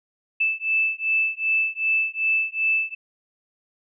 sine beating tone pair, 2632 / 2634.6 Hz, E7 / E7, -3 / -2 cents, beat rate 2.6 Hz, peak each -23 dBFS, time 0.4-2.95 s, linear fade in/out 10 ms, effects none

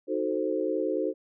sine chord, D# diminished seventh, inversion none, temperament equal, 311.1 / 370 / 440 / 523.3 Hz, D#4 / F#4 / A4 / C5, 0 / 0 / 0 / 0 cents, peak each -31 dBFS, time 0.07-1.14 s, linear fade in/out 50 ms, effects none

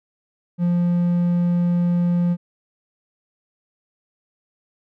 triangle tone, 174.61 Hz, F3, in tune, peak -14 dBFS, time 0.58-2.37 s, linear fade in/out 50 ms, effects none

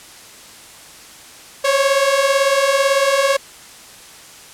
sawtooth beating tone pair, 538 / 556 Hz, C5 / C#5, +48 / +5 cents, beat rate 18 Hz, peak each -14 / -11 dBFS, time 1.64-3.37 s, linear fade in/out 10 ms, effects white hiss -40 dBFS RMS until 4.53 s + low-pass 10000 Hz 12 dB/octave

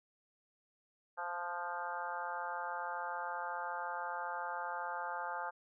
harmonic tone with a mistuned harmonic, 174.61 Hz, F3, in tune, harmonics 3 / 4 / 5 / 6 / 7 / 8 / 9, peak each -48 / -46 / -41 / -49 / -45 / -46 / -47 dBFS, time 1.17-5.51 s, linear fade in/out 20 ms, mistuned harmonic 8, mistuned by +16 cents, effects none

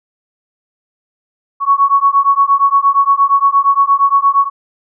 sine beating tone pair, 1108.7 / 1117.3 Hz, C#6 / C#6, 0 / +13 cents, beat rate 8.6 Hz, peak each -11 dBFS, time 1.6-4.5 s, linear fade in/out 50 ms, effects none

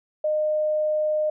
sine tone, 612 Hz, D#5, 29 cents flat, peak -20 dBFS, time 0.24-1.3 s, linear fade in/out 5 ms, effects none

